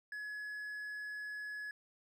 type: tone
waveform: triangle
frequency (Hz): 1693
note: G#6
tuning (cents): +33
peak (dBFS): -39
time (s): 0.12-1.71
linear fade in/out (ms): 2
effects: none